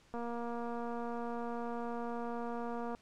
click train, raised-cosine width 1 ms, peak -28 dBFS, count 664, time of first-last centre 0.14-2.949 s, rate 236 Hz, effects pink hiss -65 dBFS RMS until 3.01 s + low-pass 7000 Hz 12 dB/octave

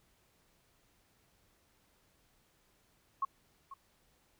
sine tone with echo, 1091 Hz, C#6, 28 cents flat, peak -29 dBFS, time 3.22-3.25 s, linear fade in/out 5 ms, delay 490 ms, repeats 1, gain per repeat -15 dB, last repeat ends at 3.74 s, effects pink hiss -71 dBFS RMS until 4.39 s

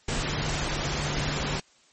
sine tone in noise, 146.83 Hz, D3, in tune, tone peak -33 dBFS, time 0.08-1.6 s, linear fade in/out 5 ms, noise pink, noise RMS -29 dBFS, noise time 0.08-1.6 s, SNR -7 dB, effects white hiss -60 dBFS RMS until 1.92 s + MP3 32 kbps

